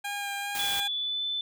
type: tone with vibrato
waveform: 15% pulse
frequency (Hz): 807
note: G#5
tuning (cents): -50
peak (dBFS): -25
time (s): 0.04-0.88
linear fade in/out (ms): 10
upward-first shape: sine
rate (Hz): 2.5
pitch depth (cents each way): 12
type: noise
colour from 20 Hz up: white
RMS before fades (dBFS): -35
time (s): 0.55-0.8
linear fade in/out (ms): 0
type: tone with pitch glide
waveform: sine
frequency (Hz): 3416 to 3516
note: G#7 to A7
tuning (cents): +48 to -2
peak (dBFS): -28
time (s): 0.59-1.41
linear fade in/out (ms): 2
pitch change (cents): +50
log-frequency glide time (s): 0.73-1.23
effects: none